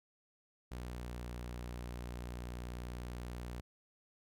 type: tone with pitch glide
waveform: sawtooth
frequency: 60.9 to 60.37 Hz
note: B1 to B1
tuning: -24 to -39 cents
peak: -38 dBFS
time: 0.71-3.61 s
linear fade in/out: 10 ms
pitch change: -15 cents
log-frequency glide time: 0.82-1.26 s
effects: none